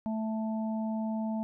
harmonic tone, 220 Hz, A3, in tune, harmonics 1 / 3 / 4, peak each -30 / -40 / -42 dBFS, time 0.06-1.43 s, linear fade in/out 0 ms, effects none

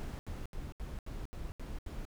brown noise bursts, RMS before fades -41 dBFS, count 8, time 0-2.052 s, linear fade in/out 0 ms, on 190 ms, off 76 ms, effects none

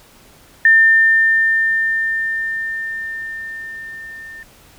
sine tone with level ramp, 1800 Hz, A6, 39 cents sharp, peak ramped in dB -6 to -32 dBFS, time 0.65-4.43 s, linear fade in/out 2 ms, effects pink hiss -47 dBFS RMS until 4.78 s

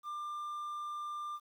triangle tone with quantisation, 1193 Hz, D6, 27 cents sharp, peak -36 dBFS, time 0.03-1.4 s, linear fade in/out 50 ms, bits 11, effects none

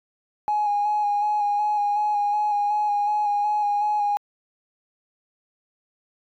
triangle tone with vibrato, 830.6 Hz, G#5, in tune, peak -16 dBFS, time 0.48-4.17 s, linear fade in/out 0 ms, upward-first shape square, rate 2.7 Hz, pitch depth 20 cents each way, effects tanh soft clip ceiling -17 dBFS

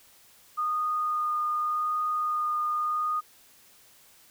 sine tone with vibrato, 1227 Hz, D#6, 25 cents flat, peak -25 dBFS, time 0.57-3.21 s, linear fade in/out 20 ms, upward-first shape sine, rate 0.85 Hz, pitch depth 10 cents each way, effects white hiss -57 dBFS RMS until 4.3 s

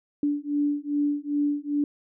sine beating tone pair, 289.5 / 292 Hz, D4 / D4, -25 / -10 cents, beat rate 2.5 Hz, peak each -26 dBFS, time 0.23-1.84 s, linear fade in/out 2 ms, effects none

